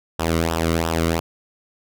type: tone with flanger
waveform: sawtooth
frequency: 82.41 Hz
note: E2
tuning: in tune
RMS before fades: -21 dBFS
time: 0.19-1.2 s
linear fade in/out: 5 ms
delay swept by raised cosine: 0.45 to 1.21 ms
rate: 2.9 Hz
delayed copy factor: -0.75
effects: none